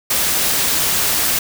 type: noise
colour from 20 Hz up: white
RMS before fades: -17 dBFS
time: 0.1-1.39 s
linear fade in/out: 5 ms
effects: none